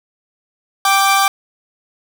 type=tone pair together; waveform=sawtooth; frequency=784 / 1173.2 Hz; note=G5 / D6; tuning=0 / -2 cents; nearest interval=perfect fifth; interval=698 cents; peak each=-10 dBFS; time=0.85-1.28 s; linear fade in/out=2 ms; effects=none